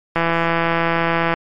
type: click train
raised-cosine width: 0.5 ms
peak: -3 dBFS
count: 198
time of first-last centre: 0.16-1.34 s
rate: 167 Hz
effects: MP3 48 kbps